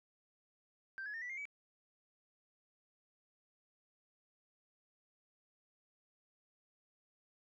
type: tone with pitch steps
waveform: sine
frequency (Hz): 1568 / 1690.3 / 1822.1 / 1964.2 / 2117 / 2282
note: G6 / G#6 / A#6 / B6 / C7 / C#7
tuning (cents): 0 / +30 / -40 / -10 / +20 / +50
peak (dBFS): -40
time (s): 0.98-1.454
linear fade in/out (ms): 0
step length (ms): 79
effects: tanh soft clip ceiling -38 dBFS